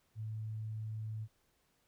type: tone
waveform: sine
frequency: 109.2 Hz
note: A2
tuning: 13 cents flat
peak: -38 dBFS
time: 0.15-1.28 s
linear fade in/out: 50 ms
effects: pink hiss -75 dBFS RMS until 1.87 s

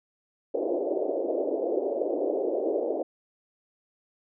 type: band-pass noise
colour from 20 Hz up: pink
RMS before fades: -28 dBFS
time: 0.54-3.03 s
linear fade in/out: 5 ms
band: 320 to 640 Hz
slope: 48 dB/octave
effects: none

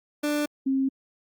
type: tone pair in turn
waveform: 30% pulse / sine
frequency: 295.4 / 267.8 Hz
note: D4 / C4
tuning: +10 / +40 cents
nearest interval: major second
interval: 170 cents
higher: first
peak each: -21 dBFS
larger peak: neither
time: 0.23-0.46 / 0.66-0.89 s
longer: neither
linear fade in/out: 10 ms
effects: Opus 48 kbps

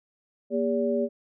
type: tone cluster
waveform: sine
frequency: 236.8 / 405 / 574 Hz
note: A#3 / G#4 / D5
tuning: +27 / -43 / -40 cents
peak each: -27 dBFS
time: 0.5-1.09 s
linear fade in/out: 50 ms
effects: none

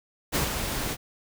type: noise with ADSR envelope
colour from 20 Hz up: pink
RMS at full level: -24 dBFS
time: 0.32-0.97 s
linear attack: 32 ms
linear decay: 140 ms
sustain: -6 dB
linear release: 46 ms
effects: none

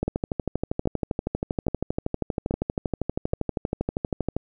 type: two click trains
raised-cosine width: 2 ms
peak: -11 / -11 dBFS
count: 5 / 55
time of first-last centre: 0.03-3.336 / 0.08-4.366 s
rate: 1.21 / 12.6 Hz
effects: none

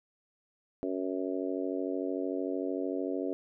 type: harmonic tone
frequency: 93.3 Hz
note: F#2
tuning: 15 cents sharp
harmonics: 3 / 4 / 5 / 6 / 7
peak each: -34 / -36 / -38 / -40 / -41 dBFS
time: 0.83-3.33 s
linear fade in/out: 0 ms
effects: none

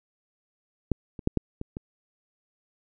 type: clicks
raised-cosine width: 3 ms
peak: -10 / -25 / -9 / -10 / -20 / -21 dBFS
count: 6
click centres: 0.917 / 1.192 / 1.274 / 1.373 / 1.614 / 1.769 s
effects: none

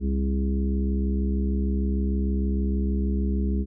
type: harmonic tone with a mistuned harmonic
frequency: 66.5 Hz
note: C2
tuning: 29 cents sharp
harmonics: 1 / 3 / 4 / 5 / 6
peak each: -23 / -27 / -36 / -35 / -37 dBFS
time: 0-3.66 s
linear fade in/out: 50 ms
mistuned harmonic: 6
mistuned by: +55 cents
effects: none

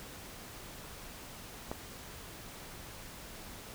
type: click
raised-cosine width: 1 ms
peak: -22 dBFS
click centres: 1.715 s
effects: pink hiss -48 dBFS RMS until 3.74 s

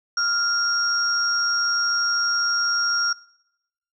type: tone pair together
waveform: sine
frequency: 1396.9 / 5588 Hz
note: F6 / F8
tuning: 0 / 0 cents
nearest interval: 2 octaves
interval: 2400 cents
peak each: -22 dBFS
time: 0.17-3.13 s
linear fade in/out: 5 ms
effects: noise-tail reverb RT60 0.9 s tail -23 dB re dry

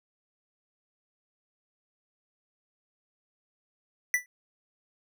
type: tone with exponential decay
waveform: square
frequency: 1975.5 Hz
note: B6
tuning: in tune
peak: -19 dBFS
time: 4.14-4.26 s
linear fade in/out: 1 ms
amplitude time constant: 24 ms
effects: none

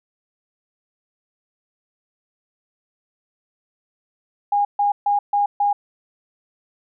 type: tone bursts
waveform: sine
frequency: 816 Hz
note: G#5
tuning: 31 cents flat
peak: -15 dBFS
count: 5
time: 4.52-5.73 s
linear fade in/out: 5 ms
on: 130 ms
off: 140 ms
effects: none

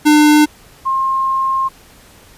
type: tone pair in turn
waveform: square / sine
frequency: 300.5 / 1065.6 Hz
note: D4 / C6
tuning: +40 / +31 cents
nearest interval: octave + minor seventh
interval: 2191 cents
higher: second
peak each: -7 / -13 dBFS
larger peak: first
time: 0.05-0.46 / 0.85-1.69 s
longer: second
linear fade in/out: 20 ms
effects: pink hiss -44 dBFS RMS until 2.37 s + resampled to 32000 Hz

